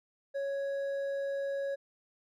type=tone with hard clipping; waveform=triangle; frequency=554.4 Hz; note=C#5; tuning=in tune; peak=-33 dBFS; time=0.34-1.76 s; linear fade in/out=20 ms; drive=8 dB; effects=none